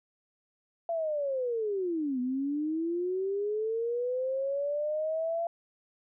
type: linear two-way sweep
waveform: sine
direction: down then up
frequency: 682 to 245.7 to 682 Hz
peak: -28 dBFS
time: 0.89-5.47 s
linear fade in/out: 2 ms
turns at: 2.2 s
effects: none